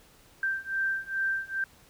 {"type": "beating tone pair", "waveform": "sine", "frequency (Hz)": [1568, 1570.4], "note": ["G6", "G6"], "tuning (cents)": [0, 3], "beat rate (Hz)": 2.4, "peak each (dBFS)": [-31, -30], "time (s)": [0.43, 1.64], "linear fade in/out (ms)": 2, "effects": ["pink hiss -58 dBFS RMS until 1.89 s"]}